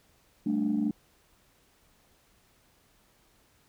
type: chord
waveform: sine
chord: G suspended second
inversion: none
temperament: just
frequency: 196 / 220.5 / 294 Hz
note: G3 / A3 / D4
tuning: 0 / +4 / +2 cents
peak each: -32 / -27 / -28 dBFS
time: 0.46-0.91 s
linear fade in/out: 5 ms
effects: tanh soft clip ceiling -19 dBFS + pink hiss -65 dBFS RMS until 3.68 s